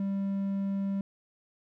triangle tone, 196.6 Hz, G3, 5 cents sharp, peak -26 dBFS, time 0-1.01 s, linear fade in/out 2 ms, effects none

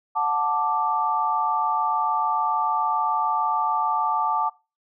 sine chord, D major, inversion first, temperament just, 734.2 / 881 / 1174.7 Hz, F#5 / A5 / D6, -14 / +2 / 0 cents, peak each -28 / -23 / -24 dBFS, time 0.15-4.5 s, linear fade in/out 20 ms, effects noise-tail reverb RT60 0.3 s tail -23 dB re dry

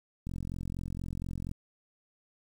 click train, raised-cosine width 5 ms, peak -25 dBFS, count 56, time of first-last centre 0.27-1.514 s, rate 44.2 Hz, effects 9-bit

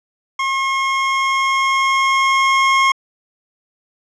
25% pulse tone with level ramp, 1078 Hz, C#6, 49 cents flat, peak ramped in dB -13 to -7 dBFS, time 0.39-2.92 s, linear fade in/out 5 ms, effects low-pass 5000 Hz 12 dB/octave

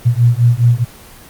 sine beating tone pair, 117.3 / 122.1 Hz, A#2 / B2, +11 / -19 cents, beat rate 4.8 Hz, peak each -11 dBFS, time 0.05-0.85 s, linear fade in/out 20 ms, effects pink hiss -38 dBFS RMS until 1.29 s + Opus 24 kbps

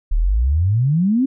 sine exponential sweep, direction up, 34.56 to 277.2 Hz, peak -13 dBFS, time 0.11-1.26 s, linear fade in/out 10 ms, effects none

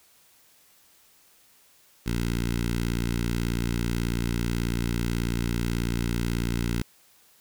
10% pulse tone with notch filter, 58.27 Hz, A#1, in tune, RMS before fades -27 dBFS, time 2.06-6.82 s, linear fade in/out 5 ms, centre 710 Hz, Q 0.63, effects white hiss -59 dBFS RMS until 7.4 s

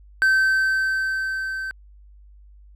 triangle tone with level ramp, 1546 Hz, G6, 24 cents flat, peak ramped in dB -12 to -25 dBFS, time 0.22-1.71 s, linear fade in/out 0 ms, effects added 50 Hz sine -45 dBFS peak until 2.75 s

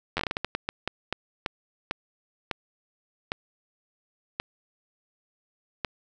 slowing click train, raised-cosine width 0.3 ms, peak -11 dBFS, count 19, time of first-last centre 0.17-5.848 s, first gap 10 ms, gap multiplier 1.34, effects none

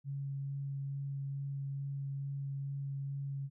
sine tone with vibrato, 138.7 Hz, C#3, 1 cent sharp, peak -36 dBFS, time 0.04-3.5 s, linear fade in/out 50 ms, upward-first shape sine, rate 2.3 Hz, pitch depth 8 cents each way, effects none

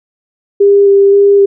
sine tone with vibrato, 399.3 Hz, G4, 32 cents sharp, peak -3 dBFS, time 0.6-1.46 s, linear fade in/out 10 ms, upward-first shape square, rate 1.9 Hz, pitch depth 10 cents each way, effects none

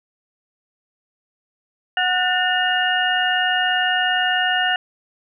sine tone cluster, 736 / 1466 / 1801 / 2849 Hz, F#5 / F#6 / A6 / F7, -9 / -16 / +40 / +34 cents, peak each -22 dBFS, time 1.97-4.76 s, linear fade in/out 2 ms, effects none

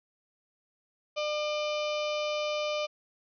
harmonic tone, 600 Hz, D5, 37 cents sharp, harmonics 1 / 2 / 4 / 5 / 6 / 7 / 8 / 9 / 10, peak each -30 / -38 / -38 / -40 / -44 / -48 / -45 / -50 / -50 dBFS, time 1.16-2.87 s, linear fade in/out 20 ms, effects none

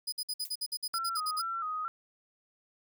sawtooth tone bursts, 4978 Hz, D#8, in tune, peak -29 dBFS, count 13, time 0.07-1.42 s, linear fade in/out 10 ms, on 54 ms, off 54 ms
violet noise with exponential decay, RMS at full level -37 dBFS, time 0.45-0.53 s, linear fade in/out 0 ms, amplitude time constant 17 ms
sine tone with vibrato, 1300 Hz, E6, 24 cents flat, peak -32 dBFS, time 0.94-1.88 s, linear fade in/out 0 ms, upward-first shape square, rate 2.2 Hz, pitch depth 67 cents each way
effects none

